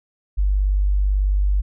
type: tone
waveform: sine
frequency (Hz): 49.1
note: G1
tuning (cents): +4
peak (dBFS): -15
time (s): 0.37-1.62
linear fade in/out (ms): 20
effects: none